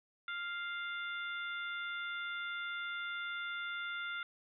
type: harmonic tone with a mistuned harmonic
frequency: 698.5 Hz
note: F5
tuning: in tune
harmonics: 2 / 3 / 4 / 5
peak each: -39 / -45 / -52 / -47 dBFS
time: 0.28-4.23 s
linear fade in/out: 2 ms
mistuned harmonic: 5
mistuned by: +16 cents
effects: none